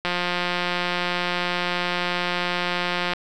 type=click train; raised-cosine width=0.3 ms; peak=-8 dBFS; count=547; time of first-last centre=0.05-3.135 s; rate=177 Hz; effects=none